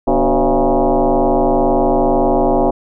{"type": "tone with frequency modulation", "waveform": "sine", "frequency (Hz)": 158.5, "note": "D#3", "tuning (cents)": 32, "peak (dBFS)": -10, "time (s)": [0.07, 2.71], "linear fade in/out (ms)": 10, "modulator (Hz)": 133, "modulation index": 5.3, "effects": []}